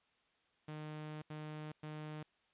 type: tone bursts at uneven times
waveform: sawtooth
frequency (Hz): 153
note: D#3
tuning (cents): -29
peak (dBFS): -40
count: 3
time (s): 0.68-1.22 / 1.3-1.72 / 1.83-2.23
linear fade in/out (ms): 5
effects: white hiss -75 dBFS RMS until 2.53 s + resampled to 8000 Hz